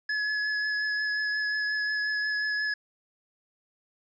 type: tone with vibrato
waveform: square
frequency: 1700 Hz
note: G#6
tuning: 40 cents sharp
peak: -27 dBFS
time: 0.09-2.74 s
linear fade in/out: 5 ms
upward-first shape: triangle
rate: 5.6 Hz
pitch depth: 15 cents each way
effects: resampled to 16000 Hz + 10-bit